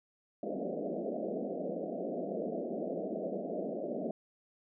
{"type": "band-pass noise", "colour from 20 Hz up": "white", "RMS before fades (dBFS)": -37, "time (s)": [0.43, 4.11], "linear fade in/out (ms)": 2, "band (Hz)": [170, 680], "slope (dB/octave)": 96, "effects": []}